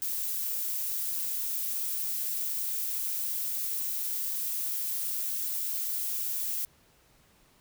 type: noise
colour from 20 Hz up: violet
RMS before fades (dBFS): -32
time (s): 0.02-6.65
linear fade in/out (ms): 0
effects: pink hiss -63 dBFS RMS until 7.6 s